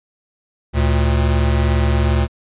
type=tone pair together; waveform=square; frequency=72.3 / 114.77 Hz; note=D2 / A#2; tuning=-27 / -27 cents; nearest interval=minor sixth; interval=800 cents; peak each=-15 / -20 dBFS; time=0.73-2.28 s; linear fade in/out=50 ms; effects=resampled to 8000 Hz